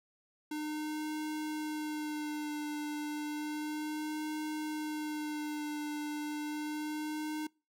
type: tone with vibrato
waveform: square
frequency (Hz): 302.6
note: D#4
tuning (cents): -48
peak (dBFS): -36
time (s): 0.51-7.47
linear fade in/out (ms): 5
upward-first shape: sine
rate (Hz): 0.32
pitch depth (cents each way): 25
effects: noise-tail reverb RT60 0.3 s tail -24 dB re dry